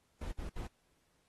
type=noise bursts; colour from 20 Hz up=brown; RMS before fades=-40 dBFS; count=3; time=0.21-0.67 s; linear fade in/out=5 ms; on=110 ms; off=65 ms; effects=pink hiss -75 dBFS RMS until 1.28 s + AAC 32 kbps